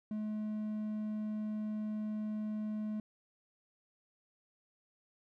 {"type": "tone", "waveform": "triangle", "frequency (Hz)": 213.6, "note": "G#3", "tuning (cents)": 49, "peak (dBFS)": -33, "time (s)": [0.11, 3], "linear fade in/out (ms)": 2, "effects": []}